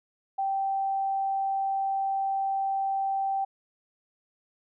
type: tone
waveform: sine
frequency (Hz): 780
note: G5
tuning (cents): -9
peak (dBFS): -25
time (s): 0.38-3.45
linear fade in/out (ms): 10
effects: none